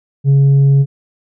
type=tone with tanh clipping; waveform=sine; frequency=138.6 Hz; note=C#3; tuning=in tune; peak=-7 dBFS; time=0.24-0.86 s; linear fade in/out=50 ms; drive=2 dB; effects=none